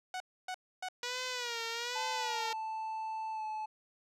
sawtooth tone bursts, 740 Hz, F#5, in tune, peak -33 dBFS, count 3, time 0.14-0.886 s, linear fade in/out 2 ms, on 62 ms, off 280 ms
5% pulse tone with vibrato, 482.4 Hz, B4, 41 cents flat, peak -24 dBFS, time 1.03-2.53 s, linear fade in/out 2 ms, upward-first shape sine, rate 1.2 Hz, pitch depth 91 cents each way
triangle tone with pitch glide, 880 to 864.4 Hz, A5 to A5, 0 to -31 cents, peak -34 dBFS, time 1.95-3.66 s, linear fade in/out 10 ms, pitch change -31 cents, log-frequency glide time 3.32-3.44 s
effects low-pass 8000 Hz 12 dB/octave

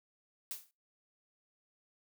blue noise with exponential decay, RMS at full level -37 dBFS, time 0.51-0.71 s, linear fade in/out 0 ms, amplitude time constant 43 ms, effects noise-tail reverb RT60 0.3 s tail -26 dB re dry

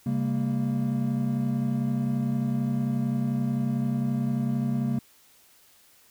triangle tone cluster, 135.6 / 199.7 / 231 Hz, C#3 / G3 / A#3, -38 / +32 / -16 cents, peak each -26 / -29 / -25 dBFS, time 0.06-4.99 s, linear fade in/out 5 ms, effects white hiss -58 dBFS RMS until 6.1 s

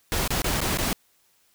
pink noise with dropouts, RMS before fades -25 dBFS, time 0.12-0.93 s, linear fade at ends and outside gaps 0 ms, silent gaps 0.277-0.305 / 0.419-0.443 / 0.605-0.615 / 0.773-0.786 s, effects white hiss -64 dBFS RMS until 1.54 s

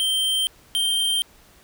square tone pair in turn, 3136 / 3156 Hz, G7 / G7, 0 / +11 cents, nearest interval unison, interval 11 cents, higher second, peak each -20 dBFS, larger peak neither, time 0-0.47 / 0.75-1.22 s, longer neither, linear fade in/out 0 ms, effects pink hiss -53 dBFS RMS until 1.63 s

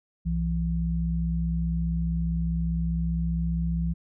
sine tone pair together, 62.68 / 167.5 Hz, B1 / E3, +26 / +28 cents, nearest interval octave + perfect fourth, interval 1702 cents, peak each -27 / -26 dBFS, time 0.25-3.94 s, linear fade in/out 20 ms, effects none

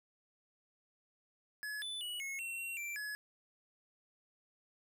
square tone with pitch steps, 1700 / 3494 / 2931 / 2179 / 2719 / 2737 / 2350 / 1695 Hz, G#6 / A7 / F#7 / C#7 / F7 / F7 / D7 / G#6, +40 / -13 / -17 / -30 / -47 / -36 / +1 / +35 cents, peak -40 dBFS, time 1.63-3.15 s, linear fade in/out 0 ms, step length 190 ms, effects none

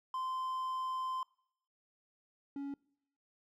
triangle tone pair in turn, 1036 / 280 Hz, C6 / C#4, -17 / +18 cents, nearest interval octave + major seventh, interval 2265 cents, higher first, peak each -33 / -36 dBFS, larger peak first, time 0.14-1.23 / 2.56-2.74 s, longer first, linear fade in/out 2 ms, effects noise-tail reverb RT60 0.7 s tail -25 dB re dry

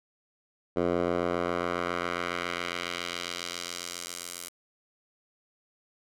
10% pulse tone with band-pass filter sweep, 87.31 Hz, F2, in tune, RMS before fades -32 dBFS, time 0.76-4.49 s, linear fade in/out 10 ms, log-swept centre 500 to 10000 Hz, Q 0.96, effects none

